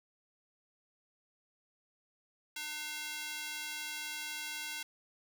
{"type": "tone with high-pass filter", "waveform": "square", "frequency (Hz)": 302, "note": "D4", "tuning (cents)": 48, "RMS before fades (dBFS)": -41, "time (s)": [2.56, 4.83], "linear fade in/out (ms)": 5, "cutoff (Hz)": 2200, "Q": 0.99, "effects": []}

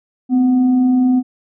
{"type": "tone with frequency modulation", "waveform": "sine", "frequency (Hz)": 254.8, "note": "C4", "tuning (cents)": -46, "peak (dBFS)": -10, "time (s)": [0.29, 1.23], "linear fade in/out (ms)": 50, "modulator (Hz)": 485, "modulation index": 0.22, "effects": []}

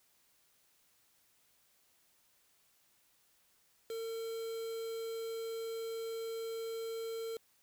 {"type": "tone with quantisation", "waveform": "triangle", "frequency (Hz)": 453.3, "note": "A#4", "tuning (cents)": -48, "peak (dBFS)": -36, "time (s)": [3.9, 7.37], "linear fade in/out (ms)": 2, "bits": 8, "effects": ["white hiss -71 dBFS RMS until 7.62 s"]}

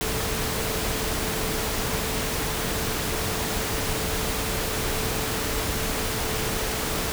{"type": "tone in noise", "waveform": "sine", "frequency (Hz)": 439.6, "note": "A4", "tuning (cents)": -2, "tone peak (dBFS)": -35, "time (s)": [0.01, 7.12], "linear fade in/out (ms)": 0, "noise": "pink", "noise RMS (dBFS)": -27, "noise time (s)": [0.01, 7.12], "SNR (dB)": -11, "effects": []}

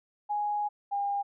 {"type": "tone pair in turn", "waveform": "sine", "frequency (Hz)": [830.6, 805.6], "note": ["G#5", "G5"], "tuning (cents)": [0, 47], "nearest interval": "minor second", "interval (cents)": 53, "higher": "first", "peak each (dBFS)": -27, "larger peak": "neither", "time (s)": [[0.29, 0.69], [0.91, 1.23]], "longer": "first", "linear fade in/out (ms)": 20, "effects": []}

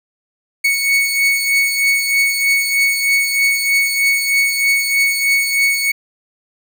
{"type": "beating tone pair", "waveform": "40% pulse", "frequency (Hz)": [2219, 2222.2], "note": ["C#7", "C#7"], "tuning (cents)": [1, 4], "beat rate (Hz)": 3.2, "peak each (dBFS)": [-13, -19], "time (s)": [0.64, 5.92], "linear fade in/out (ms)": 10, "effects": []}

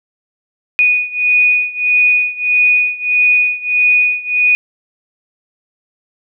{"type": "beating tone pair", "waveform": "sine", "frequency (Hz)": [2472, 2473.6], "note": ["D#7", "D#7"], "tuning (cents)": [-12, -11], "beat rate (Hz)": 1.6, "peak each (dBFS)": [-12, -14], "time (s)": [0.79, 4.55], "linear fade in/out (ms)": 0, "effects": []}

